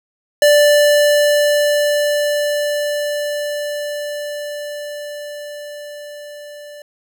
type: tone with level ramp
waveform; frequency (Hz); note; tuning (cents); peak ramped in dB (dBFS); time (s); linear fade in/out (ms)
square; 587.3; D5; 0; -8 to -34; 0.42-6.82; 2
effects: none

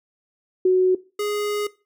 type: tone pair in turn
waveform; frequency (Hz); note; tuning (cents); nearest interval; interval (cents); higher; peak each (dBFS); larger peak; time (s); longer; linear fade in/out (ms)
sine / square; 370 / 415.3; F#4 / G#4; 0 / 0; major second; 200; second; -13 / -23; first; 0.65-0.95 / 1.19-1.67; second; 5
effects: noise-tail reverb RT60 0.3 s tail -19 dB re dry

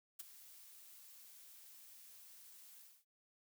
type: noise with ADSR envelope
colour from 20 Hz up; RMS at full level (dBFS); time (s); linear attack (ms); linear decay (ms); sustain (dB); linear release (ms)
blue; -45; 0.19-3.05; 10; 19; -14; 240
effects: none

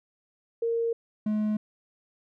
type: tone pair in turn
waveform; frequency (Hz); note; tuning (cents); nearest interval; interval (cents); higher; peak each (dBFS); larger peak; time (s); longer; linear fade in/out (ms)
sine / triangle; 462.2 / 212.9; A#4 / G#3; -15 / +43; octave + minor second; 1342; first; -24 / -22; second; 0.62-0.93 / 1.26-1.57; neither; 5
effects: none

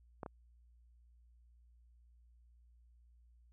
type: clicks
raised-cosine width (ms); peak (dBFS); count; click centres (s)
1; -28 / -30; 2; 0.232 / 0.262
effects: added 59 Hz sine -62 dBFS peak until 3.52 s

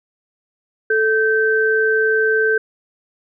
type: tone pair together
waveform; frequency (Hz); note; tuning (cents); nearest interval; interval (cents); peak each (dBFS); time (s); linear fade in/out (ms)
sine; 438.7 / 1550.8; A4 / G6; -5 / -19; octave + minor seventh; 2186; -16; 0.9-2.58; 5
effects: none

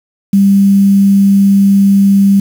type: tone with quantisation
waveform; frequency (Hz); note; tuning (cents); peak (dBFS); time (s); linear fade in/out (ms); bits
sine; 197.7; G3; +15; -4; 0.33-2.4; 5; 5
effects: none

